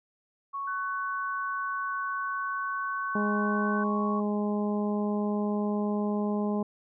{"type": "tone", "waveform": "sine", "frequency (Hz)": 1108.7, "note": "C#6", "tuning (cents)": 0, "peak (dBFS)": -31, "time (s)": [0.53, 4.21], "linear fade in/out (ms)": 20}
{"type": "tone with pitch glide", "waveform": "sine", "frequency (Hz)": [1500, 1513.1], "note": ["F#6", "F#6"], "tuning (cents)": [23, 38], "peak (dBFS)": -33, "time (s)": [0.67, 3.84], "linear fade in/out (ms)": 10, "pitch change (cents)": 15, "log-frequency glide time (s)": [1.81, 2.96]}
{"type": "harmonic tone", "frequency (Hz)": 207.7, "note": "G#3", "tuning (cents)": 0, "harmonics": [1, 2, 3, 4, 5], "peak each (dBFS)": [-27, -33, -37, -39, -41], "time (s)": [3.15, 6.63], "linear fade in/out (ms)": 5}
{"effects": []}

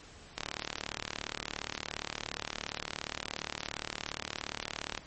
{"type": "click train", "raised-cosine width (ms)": 0.2, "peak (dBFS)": -16, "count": 172, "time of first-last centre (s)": [0.38, 4.977], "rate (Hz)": 37.2, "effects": ["pink hiss -53 dBFS RMS until 5.06 s", "MP3 32 kbps"]}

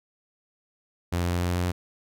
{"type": "tone with pitch steps", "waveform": "sawtooth", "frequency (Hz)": [87.31, 87.87, 88.43, 88.99], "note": ["F2", "F2", "F2", "F2"], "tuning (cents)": [0, 11, 22, 33], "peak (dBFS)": -20, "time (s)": [1.12, 1.72], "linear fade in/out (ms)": 10, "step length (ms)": 150, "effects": []}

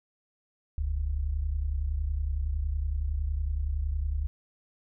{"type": "tone pair together", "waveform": "sine", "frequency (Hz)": [41.8, 72.6], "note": ["E1", "D2"], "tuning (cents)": [25, -19], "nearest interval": "minor seventh", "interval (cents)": 956, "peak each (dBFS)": [-31, -28], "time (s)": [0.78, 4.27], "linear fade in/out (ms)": 0, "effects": []}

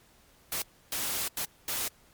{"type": "noise bursts at uneven times", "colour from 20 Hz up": "white", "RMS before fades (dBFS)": -32, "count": 4, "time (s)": [[0.52, 0.62], [0.92, 1.28], [1.37, 1.45], [1.68, 1.88]], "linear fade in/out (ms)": 2, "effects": ["pink hiss -61 dBFS RMS until 2.13 s", "MP3 96 kbps"]}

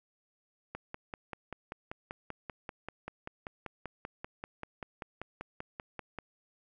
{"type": "click train", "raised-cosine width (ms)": 0.5, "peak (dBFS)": -24, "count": 29, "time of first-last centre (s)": [0.75, 6.187], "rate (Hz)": 5.15, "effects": []}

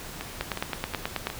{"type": "two click trains", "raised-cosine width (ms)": 0.3, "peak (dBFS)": [-11, -16], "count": [9, 4], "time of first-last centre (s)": [[0.41, 1.27], [0.21, 1.301]], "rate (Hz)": [9.3, 2.75], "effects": ["pink hiss -40 dBFS RMS until 1.39 s"]}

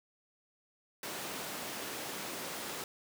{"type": "high-pass noise", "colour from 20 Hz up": "pink", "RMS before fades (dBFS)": -41, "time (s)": [1.03, 2.84], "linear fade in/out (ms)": 2, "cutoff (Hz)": 250, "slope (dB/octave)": 12, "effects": []}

